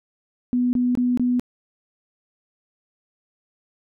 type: tone bursts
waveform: sine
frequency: 246.9 Hz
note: B3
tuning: in tune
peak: -17 dBFS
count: 4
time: 0.53-1.396 s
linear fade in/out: 0 ms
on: 200 ms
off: 22 ms
effects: none